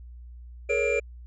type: tone cluster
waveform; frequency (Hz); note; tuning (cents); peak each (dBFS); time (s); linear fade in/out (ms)
triangle; 427.5 / 474.5 / 559 / 2375; A4 / A#4 / C#5 / D7; -50 / +31 / +14 / +19; -26; 0.69-1; 10
effects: added 60 Hz sine -41 dBFS peak until 1.26 s + resampled to 22050 Hz